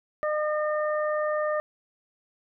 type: harmonic tone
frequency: 607 Hz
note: D#5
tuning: 43 cents flat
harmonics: 1 / 2 / 3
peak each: -25 / -31 / -35 dBFS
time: 0.23-1.6 s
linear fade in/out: 0 ms
effects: none